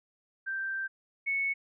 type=tone pair in turn; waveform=sine; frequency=1568 / 2209 Hz; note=G6 / C#7; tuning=0 / -7 cents; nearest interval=tritone; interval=593 cents; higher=second; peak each=-31 / -27 dBFS; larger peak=second; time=0.46-0.88 / 1.26-1.54 s; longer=first; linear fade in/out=20 ms; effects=none